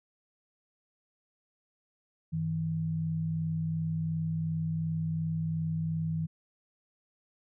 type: tone pair together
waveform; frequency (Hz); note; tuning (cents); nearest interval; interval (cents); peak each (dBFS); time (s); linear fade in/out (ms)
sine; 98 / 160.77; G2 / E3; 0 / -43; major sixth; 857; -38 / -29; 2.32-6.27; 20
effects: none